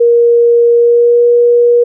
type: tone with pitch glide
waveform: sine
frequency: 471.9 to 478.5 Hz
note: A#4 to A#4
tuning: +21 to +45 cents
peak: -4 dBFS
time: 0-1.84 s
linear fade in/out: 10 ms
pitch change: +24 cents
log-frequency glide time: 0.74-1.26 s
effects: none